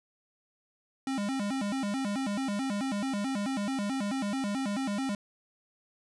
square tone with vibrato, 233.1 Hz, A#3, in tune, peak -30 dBFS, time 1.07-5.15 s, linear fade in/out 2 ms, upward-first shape square, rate 4.6 Hz, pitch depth 240 cents each way, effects resampled to 24000 Hz

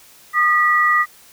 sine tone pair together, 1224 / 1943 Hz, D#6 / B6, -29 / -29 cents, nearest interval minor sixth, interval 800 cents, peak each -15 dBFS, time 0.33-1.06 s, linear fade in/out 50 ms, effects white hiss -47 dBFS RMS until 1.32 s

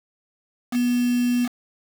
sine tone with quantisation, 244.1 Hz, B3, 20 cents flat, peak -18 dBFS, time 0.71-1.49 s, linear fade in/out 50 ms, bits 5, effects none

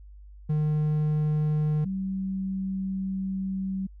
triangle / sine tone pair in turn, 152 / 191.04 Hz, D#3 / G3, -40 / -44 cents, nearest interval major third, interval 396 cents, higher second, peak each -20 / -27 dBFS, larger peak first, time 0.49-1.85 / 1.85-3.87 s, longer second, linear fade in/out 10 ms, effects added 50 Hz sine -44 dBFS peak until 4 s

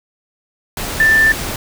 sine tone in noise, 1773 Hz, A6, 13 cents sharp, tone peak -8 dBFS, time 1-1.32 s, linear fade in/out 2 ms, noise pink, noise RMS -23 dBFS, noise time 0.77-1.56 s, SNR +12 dB, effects none

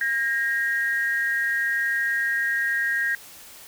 sine tone pair together, 1617 / 1876.3 Hz, G#6 / A#6, -47 / +11 cents, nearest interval minor third, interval 258 cents, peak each -24 dBFS, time 0.01-3.15 s, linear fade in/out 2 ms, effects white hiss -45 dBFS RMS until 3.67 s

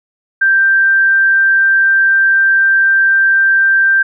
sine tone, 1574 Hz, G6, 7 cents sharp, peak -7 dBFS, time 0.41-4.03 s, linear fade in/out 10 ms, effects none

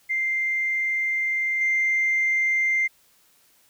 sine tone with level steps, 2093 Hz, C7, in tune, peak -21 / -18 dBFS, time 0.09-2.88 s, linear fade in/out 20 ms, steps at 1.61 s, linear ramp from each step 2 ms, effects tanh soft clip ceiling -15 dBFS + white hiss -60 dBFS RMS until 3.69 s

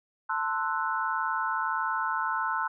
sine chord, F# half-diminished seventh, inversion first, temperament equal with one note detuned, 887.1 / 1046.5 / 1318.5 / 1480 Hz, A5 / C6 / E6 / F#6, +14 / 0 / 0 / 0 cents, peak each -32 dBFS, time 0.29-2.68 s, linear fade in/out 10 ms, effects none

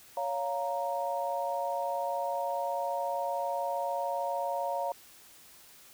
sine chord, Bb minor, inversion first, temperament just, 559.4 / 699.2 / 932.3 Hz, Db5 / F5 / Bb5, +16 / +2 / 0 cents, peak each -34 dBFS, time 0.17-4.92 s, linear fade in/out 2 ms, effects white hiss -55 dBFS RMS until 5.93 s

